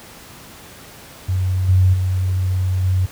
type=tone with level steps; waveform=sine; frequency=92.8 Hz; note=F#2; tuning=6 cents sharp; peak=-15 / -9 / -15 / -13 dBFS; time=1.28-3.06 s; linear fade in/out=10 ms; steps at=1.68 / 1.93 / 2.83 s; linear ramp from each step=10 ms; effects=pink hiss -40 dBFS RMS until 3.11 s + high-pass 60 Hz 12 dB/octave